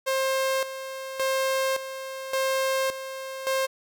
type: tone with tremolo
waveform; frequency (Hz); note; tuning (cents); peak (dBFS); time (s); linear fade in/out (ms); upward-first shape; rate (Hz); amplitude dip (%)
sawtooth; 531; C5; +25; -19; 0.06-3.67; 20; square; 0.88; 70
effects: none